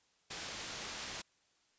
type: low-pass noise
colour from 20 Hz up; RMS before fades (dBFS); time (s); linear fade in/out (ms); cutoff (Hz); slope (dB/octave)
white; -44; 0.3-1.22; 10; 6200; 12
effects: white hiss -73 dBFS RMS until 1.78 s + resampled to 16000 Hz